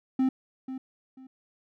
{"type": "tone with echo", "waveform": "triangle", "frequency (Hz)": 261.6, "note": "C4", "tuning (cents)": 0, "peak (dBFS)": -19, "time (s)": [0.19, 0.29], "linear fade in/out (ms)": 5, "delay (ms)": 490, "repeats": 2, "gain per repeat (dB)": -12, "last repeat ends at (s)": 1.27, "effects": []}